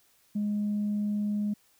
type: tone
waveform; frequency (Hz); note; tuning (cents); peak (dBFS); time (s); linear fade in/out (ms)
sine; 207.7; G#3; 0; -25; 0.35-1.54; 10
effects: tanh soft clip ceiling -23 dBFS + white hiss -65 dBFS RMS until 1.79 s